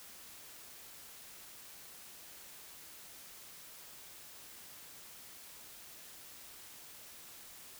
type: silence
effects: white hiss -53 dBFS RMS until 7.79 s